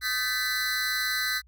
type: tone cluster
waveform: square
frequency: 1246 / 1537 / 1743 / 1984 / 4061 Hz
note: D#6 / G6 / A6 / B6 / B7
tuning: +2 / -35 / -17 / +7 / +48 cents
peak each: -39 / -32 / -36 / -32 / -31 dBFS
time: 0.01-1.42 s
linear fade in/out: 50 ms
effects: added 60 Hz sine -54 dBFS peak until 1.47 s